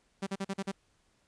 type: tone bursts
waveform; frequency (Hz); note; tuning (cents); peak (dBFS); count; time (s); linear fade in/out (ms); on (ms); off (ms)
sawtooth; 195.1; G3; -8; -28; 6; 0.22-0.718; 10; 48; 42
effects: pink hiss -71 dBFS RMS until 1.27 s + resampled to 22050 Hz